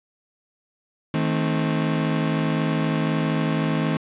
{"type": "chord", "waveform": "35% pulse", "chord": "A diminished", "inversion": "second", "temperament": "just", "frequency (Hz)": [158.4, 220, 264], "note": ["Eb3", "A3", "C4"], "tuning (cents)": [31, 0, 16], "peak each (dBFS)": [-21, -25, -25], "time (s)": [1.14, 3.97], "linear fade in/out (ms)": 2, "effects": ["resampled to 8000 Hz", "9-bit"]}